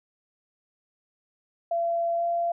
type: tone with pitch glide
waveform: sine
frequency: 679 to 685.3 Hz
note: F5 to F5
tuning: -49 to -33 cents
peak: -23 dBFS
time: 1.71-2.52 s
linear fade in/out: 5 ms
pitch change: +16 cents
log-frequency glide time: 2.16-2.24 s
effects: none